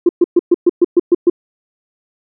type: tone bursts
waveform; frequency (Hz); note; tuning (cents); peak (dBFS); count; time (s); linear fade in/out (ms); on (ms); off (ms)
sine; 349.2; F4; 0; -4; 9; 0.06-1.299; 5; 31; 120
effects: tanh soft clip ceiling -1 dBFS